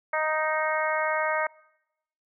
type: harmonic tone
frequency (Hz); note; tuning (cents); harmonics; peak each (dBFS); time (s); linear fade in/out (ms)
311.1; D#4; 0; 2 / 3 / 4 / 5 / 6 / 7; -28 / -30 / -31 / -32 / -33 / -33; 0.13-1.47; 5
effects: noise-tail reverb RT60 0.9 s tail -24 dB re dry